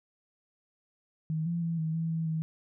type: tone with pitch steps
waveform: sine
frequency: 158 / 170.3 / 166.4 / 159.2 / 163.6 / 162.6 / 159.5 Hz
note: D#3 / F3 / E3 / D#3 / E3 / E3 / D#3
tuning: +27 / -43 / +17 / +40 / -13 / -23 / +43 cents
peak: -28 dBFS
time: 1.3-2.42 s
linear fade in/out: 0 ms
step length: 160 ms
effects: none